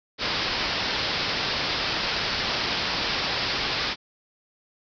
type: low-pass noise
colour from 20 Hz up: white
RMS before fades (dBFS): -27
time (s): 0.18-3.96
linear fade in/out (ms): 50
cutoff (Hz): 5300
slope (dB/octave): 96
effects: none